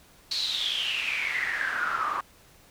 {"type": "noise with band-pass filter sweep", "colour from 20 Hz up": "pink", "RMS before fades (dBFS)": -29, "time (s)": [0.31, 2.21], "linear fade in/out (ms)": 5, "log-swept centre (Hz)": [4400, 1100], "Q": 9.7, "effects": ["pink hiss -56 dBFS RMS until 2.7 s"]}